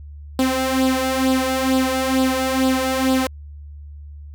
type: tone with flanger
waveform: sawtooth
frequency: 261.6 Hz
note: C4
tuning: in tune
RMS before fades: -19 dBFS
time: 0.39-3.27 s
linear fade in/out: 2 ms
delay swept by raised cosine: 0.23 to 2.43 ms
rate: 2.2 Hz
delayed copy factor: +0.65
effects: added 73 Hz sine -34 dBFS peak until 4.34 s